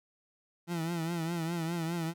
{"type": "tone with vibrato", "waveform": "30% pulse", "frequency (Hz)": 167.2, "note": "E3", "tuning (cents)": 25, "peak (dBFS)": -29, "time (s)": [0.67, 2.14], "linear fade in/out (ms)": 50, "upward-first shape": "triangle", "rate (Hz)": 4.9, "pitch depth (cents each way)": 86, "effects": []}